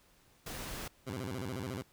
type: noise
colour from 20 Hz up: pink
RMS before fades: -42 dBFS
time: 0.46-0.88 s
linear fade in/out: 5 ms
type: tone with vibrato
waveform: 15% pulse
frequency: 111.2 Hz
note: A2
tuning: 19 cents sharp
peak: -31 dBFS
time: 1.06-1.83 s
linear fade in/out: 20 ms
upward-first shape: square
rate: 14 Hz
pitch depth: 280 cents each way
effects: pink hiss -66 dBFS RMS until 1.92 s